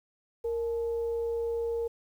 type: tone with frequency modulation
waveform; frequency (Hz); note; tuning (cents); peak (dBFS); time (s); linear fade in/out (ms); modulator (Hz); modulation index
sine; 464.3; A#4; -7; -28; 0.44-1.88; 10; 400; 0.22
effects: 10-bit